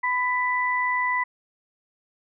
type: tone pair together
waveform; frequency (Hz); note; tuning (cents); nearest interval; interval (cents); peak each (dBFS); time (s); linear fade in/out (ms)
sine; 1000 / 1983.3; B5 / B6; +21 / +7; octave; 1186; -24; 0.03-1.24; 10
effects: none